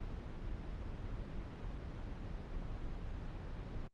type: noise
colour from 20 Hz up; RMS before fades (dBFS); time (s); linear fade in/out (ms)
brown; -43; 0-3.88; 10
effects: low-pass 4000 Hz 12 dB/octave + Opus 24 kbps